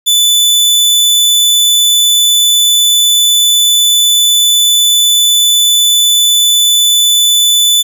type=tone; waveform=sawtooth; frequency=3492 Hz; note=A7; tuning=14 cents flat; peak=-3 dBFS; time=0.06-7.83 s; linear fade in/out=20 ms; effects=7-bit